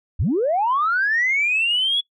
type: linear sweep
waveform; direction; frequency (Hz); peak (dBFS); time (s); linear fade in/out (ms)
sine; up; 49.93 to 3406; -16; 0.19-2.01; 10
effects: noise-tail reverb RT60 0.1 s tail -22 dB re dry + tanh soft clip ceiling -12 dBFS